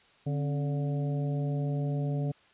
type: harmonic tone with a mistuned harmonic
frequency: 144.8 Hz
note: D3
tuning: 24 cents flat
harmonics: 1 / 2 / 3 / 4 / 5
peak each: -28 / -37 / -41 / -42 / -46 dBFS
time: 0.26-2.32 s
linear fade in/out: 10 ms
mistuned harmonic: 2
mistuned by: -110 cents
effects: white hiss -61 dBFS RMS until 2.53 s + resampled to 8000 Hz